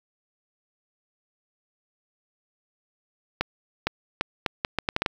accelerating click train, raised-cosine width 0.3 ms, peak -7 dBFS, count 10, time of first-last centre 3.41-5.062 s, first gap 460 ms, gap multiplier 0.74, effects 7-bit

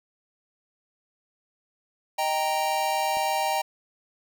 square chord, Eb major, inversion none, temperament equal, 622.3 / 784 / 932.3 Hz, Eb5 / G5 / Bb5, 0 / 0 / 0 cents, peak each -31 / -27 / -29 dBFS, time 2.18-3.62 s, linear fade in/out 10 ms
click, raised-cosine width 2 ms, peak -31 dBFS, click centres 3.17 s
effects none

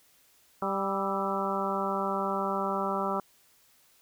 harmonic tone with a mistuned harmonic, 196 Hz, G3, in tune, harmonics 1 / 2 / 3 / 4 / 5 / 6 / 7, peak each -35 / -35 / -35 / -35 / -35 / -35 / -35 dBFS, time 0.62-3.2 s, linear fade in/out 2 ms, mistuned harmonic 7, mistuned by -59 cents, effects white hiss -63 dBFS RMS until 4.01 s

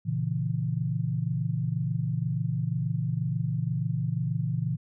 sine chord, A# diminished, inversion none, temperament equal, 116.54 / 138.59 / 164.81 Hz, A#2 / C#3 / E3, 0 / 0 / 0 cents, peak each -30 dBFS, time 0.05-4.77 s, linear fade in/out 20 ms, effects none

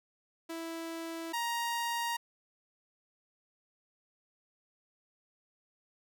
sawtooth tone pair in turn, 329.6 / 938.2 Hz, E4 / A#5, 0 / +11 cents, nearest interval octave + tritone, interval 1811 cents, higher second, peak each -34 / -28 dBFS, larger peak second, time 0.49-1.33 / 1.33-2.17 s, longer neither, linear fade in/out 10 ms, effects none

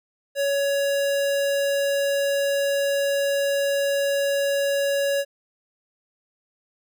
square tone, 560 Hz, C#5, 18 cents sharp, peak -21 dBFS, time 0.35-5.25 s, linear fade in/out 50 ms, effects none

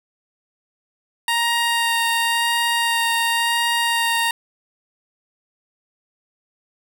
15% pulse tone with vibrato, 932.3 Hz, A#5, in tune, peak -11 dBFS, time 1.28-4.31 s, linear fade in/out 2 ms, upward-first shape sine, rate 0.94 Hz, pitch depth 10 cents each way, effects none

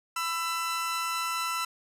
sawtooth tone pair together, 1000 / 1334.8 Hz, B5 / E6, +21 / +21 cents, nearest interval perfect fourth, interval 500 cents, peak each -31 / -26 dBFS, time 0.16-1.65 s, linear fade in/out 5 ms, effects resampled to 32000 Hz

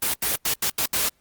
white noise bursts at uneven times, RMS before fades -23 dBFS, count 6, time 0.02-0.14 / 0.22-0.36 / 0.45-0.54 / 0.62-0.7 / 0.78-0.86 / 0.93-1.09 s, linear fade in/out 5 ms, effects pink hiss -65 dBFS RMS until 1.2 s + Opus 24 kbps

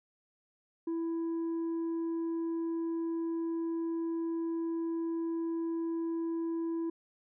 sine tone with tanh clipping, 331.3 Hz, E4, 9 cents sharp, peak -32 dBFS, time 0.87-6.9 s, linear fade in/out 5 ms, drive 3 dB, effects none

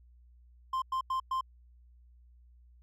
triangle tone bursts at uneven times, 1046.5 Hz, C6, in tune, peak -27 dBFS, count 4, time 0.73-0.82 / 0.92-1.01 / 1.1-1.2 / 1.31-1.41 s, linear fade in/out 5 ms, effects added 60 Hz sine -56 dBFS peak until 2.82 s

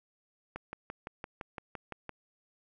click train, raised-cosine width 0.5 ms, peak -24 dBFS, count 10, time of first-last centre 0.56-2.093 s, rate 5.87 Hz, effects none

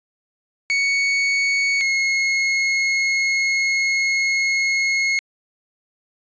40% pulse tone pair in turn, 2226 / 2165 Hz, C#7 / C#7, +7 / -41 cents, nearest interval unison, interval 48 cents, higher first, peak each -16 dBFS, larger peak neither, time 0.7-1.81 / 1.81-5.19 s, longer second, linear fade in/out 0 ms, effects resampled to 16000 Hz

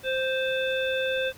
harmonic tone with a mistuned harmonic, 523.3 Hz, C5, in tune, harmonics 1 / 3 / 5 / 7, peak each -26 / -31 / -33 / -34 dBFS, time 0.03-1.33 s, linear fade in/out 50 ms, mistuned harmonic 7, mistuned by -52 cents, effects pink hiss -50 dBFS RMS until 1.37 s

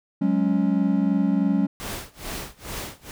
triangle chord, F# suspended second, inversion none, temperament just, 185 / 208.1 / 277.5 Hz, F#3 / G#3 / C#4, 0 / +4 / +2 cents, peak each -21 dBFS, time 0.21-1.67 s, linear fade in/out 10 ms
pink noise with tremolo, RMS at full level -31 dBFS, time 1.8-3.11 s, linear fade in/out 0 ms, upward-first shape sine, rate 2.3 Hz, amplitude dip 95%
effects none

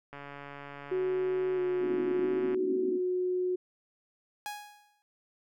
click train, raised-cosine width 0.5 ms, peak -29 dBFS, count 344, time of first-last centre 0.13-2.545 s, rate 142 Hz
sine tone with vibrato, 367.9 Hz, F#4, 10 cents flat, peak -27 dBFS, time 0.91-3.56 s, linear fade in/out 10 ms, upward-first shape square, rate 0.75 Hz, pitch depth 17 cents each way
white band-pass noise, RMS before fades -36 dBFS, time 1.79-3.01 s, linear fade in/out 50 ms, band 250 to 330 Hz, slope 48 dB/octave
sawtooth tone with exponential decay, 830 Hz, G#5, 1 cent flat, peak -30 dBFS, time 4.46-5.02 s, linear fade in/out 0 ms, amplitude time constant 120 ms
effects none

